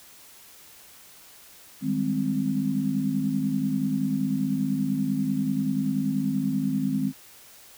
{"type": "chord", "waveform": "sine", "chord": "Ab major seventh", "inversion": "second", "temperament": "equal with one note detuned", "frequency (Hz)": [155.56, 196, 206.3, 261.6], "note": ["Eb3", "G3", "Ab3", "C4"], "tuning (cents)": [0, 0, -11, 0], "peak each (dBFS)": [-31, -31, -28, -26], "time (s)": [1.81, 7.13], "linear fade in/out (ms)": 50, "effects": ["white hiss -50 dBFS RMS until 7.77 s"]}